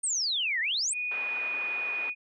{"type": "exponential two-way sweep", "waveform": "sine", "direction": "down then up", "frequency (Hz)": [9000, 1760, 9000], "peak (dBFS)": -26, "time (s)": [0.03, 0.94], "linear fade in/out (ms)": 10, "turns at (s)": 0.6}
{"type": "tone", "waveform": "sine", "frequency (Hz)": 2468, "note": "D#7", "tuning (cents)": -15, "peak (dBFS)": -29, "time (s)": [0.92, 2.15], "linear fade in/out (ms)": 50}
{"type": "low-pass noise", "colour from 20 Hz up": "white", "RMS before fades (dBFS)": -42, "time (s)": [1.11, 2.1], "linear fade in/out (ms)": 5, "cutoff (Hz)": 2300, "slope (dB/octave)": 24}
{"effects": ["high-pass 400 Hz 12 dB/octave"]}